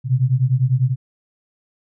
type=beating tone pair; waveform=sine; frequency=123.47 / 133.47 Hz; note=B2 / C3; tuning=0 / +35 cents; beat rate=10 Hz; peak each=-17 dBFS; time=0.04-0.96 s; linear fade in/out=50 ms; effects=none